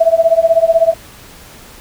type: tone with tremolo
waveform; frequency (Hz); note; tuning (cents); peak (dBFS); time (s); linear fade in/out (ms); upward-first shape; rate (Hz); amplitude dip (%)
sine; 659.3; E5; 0; -3; 0-0.94; 10; triangle; 16; 100
effects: pink hiss -38 dBFS RMS until 1.8 s